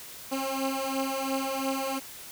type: beating tone pair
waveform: 15% pulse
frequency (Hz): 266.9 / 269.8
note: C4 / C#4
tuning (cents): +35 / -47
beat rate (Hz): 2.9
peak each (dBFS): -26 / -24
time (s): 0.31-2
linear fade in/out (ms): 20
effects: white hiss -44 dBFS RMS until 2.31 s